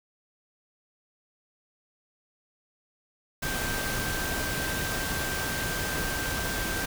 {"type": "tone in noise", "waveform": "sine", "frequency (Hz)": 1568, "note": "G6", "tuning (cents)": 0, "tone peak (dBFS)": -34, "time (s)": [3.42, 6.86], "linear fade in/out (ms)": 10, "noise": "pink", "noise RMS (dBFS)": -31, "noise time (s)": [3.42, 6.86], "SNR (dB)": -6, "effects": []}